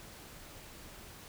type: silence
effects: pink hiss -51 dBFS RMS until 1.28 s